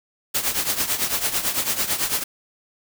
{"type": "noise with tremolo", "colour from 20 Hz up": "white", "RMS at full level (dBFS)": -20, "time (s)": [0.34, 2.24], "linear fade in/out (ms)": 10, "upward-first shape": "triangle", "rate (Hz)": 9, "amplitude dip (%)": 80, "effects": []}